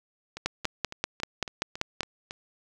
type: two click trains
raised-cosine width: 0.2 ms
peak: -20 / -9 dBFS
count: 8 / 9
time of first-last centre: 0.37-2.309 / 0.46-2.007 s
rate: 3.61 / 5.17 Hz
effects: none